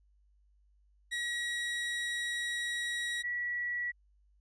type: tone pair in turn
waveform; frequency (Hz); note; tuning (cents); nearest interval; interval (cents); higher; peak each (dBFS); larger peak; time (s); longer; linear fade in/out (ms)
30% pulse / sine; 1911 / 1937.7; A#6 / B6; +43 / -33; unison; 24; second; -30 / -32; first; 1.11-3.23 / 3.23-3.92; first; 20
effects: added 50 Hz sine -64 dBFS peak until 4.4 s + resampled to 22050 Hz